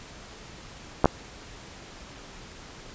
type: clicks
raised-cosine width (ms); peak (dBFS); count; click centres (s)
1; -3; 2; 1.044 / 1.057
effects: pink hiss -45 dBFS RMS until 2.94 s + resampled to 16000 Hz